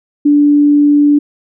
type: tone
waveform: sine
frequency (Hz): 291.5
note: D4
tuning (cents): -13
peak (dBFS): -5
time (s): 0.25-1.19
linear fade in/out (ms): 10
effects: none